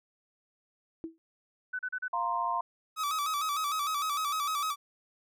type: tone with exponential decay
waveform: sine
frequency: 326.3 Hz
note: E4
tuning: 18 cents flat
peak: -31 dBFS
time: 1.04-1.18 s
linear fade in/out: 0 ms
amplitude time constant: 29 ms
type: tone bursts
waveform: sine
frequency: 1500 Hz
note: F#6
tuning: 23 cents sharp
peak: -31 dBFS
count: 4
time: 1.73-2.082 s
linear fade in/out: 10 ms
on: 61 ms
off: 36 ms
type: chord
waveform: sine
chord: F suspended fourth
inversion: none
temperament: equal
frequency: 698.5 / 932.3 / 1046.5 Hz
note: F5 / Bb5 / C6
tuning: 0 / 0 / 0 cents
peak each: -35 / -32 / -31 dBFS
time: 2.13-2.61 s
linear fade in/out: 5 ms
type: tone with vibrato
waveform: 45% pulse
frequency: 1213 Hz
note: D#6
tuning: 44 cents flat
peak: -29 dBFS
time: 2.96-4.76 s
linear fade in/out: 50 ms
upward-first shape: square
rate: 6.6 Hz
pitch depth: 81 cents each way
effects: none